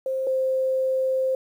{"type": "tone pair in turn", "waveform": "sine", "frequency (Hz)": [527, 523.7], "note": ["C5", "C5"], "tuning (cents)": [12, 1], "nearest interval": "unison", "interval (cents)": 11, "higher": "first", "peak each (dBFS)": [-23, -20], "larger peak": "second", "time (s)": [[0.06, 0.27], [0.27, 1.35]], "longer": "second", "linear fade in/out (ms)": 2, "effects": ["9-bit"]}